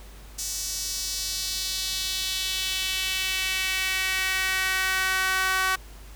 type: tone with high-pass filter sweep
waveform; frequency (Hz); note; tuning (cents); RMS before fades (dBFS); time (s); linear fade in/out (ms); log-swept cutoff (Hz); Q
sawtooth; 377.4; F#4; +34; -27; 0.38-5.76; 10; 6200 to 1300; 2.1
effects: added 50 Hz sine -42 dBFS peak until 6.15 s + pink hiss -50 dBFS RMS until 6.15 s